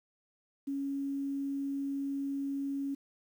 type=tone; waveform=sine; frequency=277.2 Hz; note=C#4; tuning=in tune; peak=-32 dBFS; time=0.67-2.95 s; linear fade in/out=10 ms; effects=10-bit